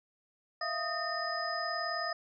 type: tone cluster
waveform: sine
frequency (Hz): 652 / 691 / 1247 / 1817 / 5030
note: E5 / F5 / D#6 / A#6 / D#8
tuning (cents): -19 / -19 / +3 / -45 / +18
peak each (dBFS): -40 / -39 / -37 / -38 / -39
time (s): 0.61-2.13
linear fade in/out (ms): 5
effects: none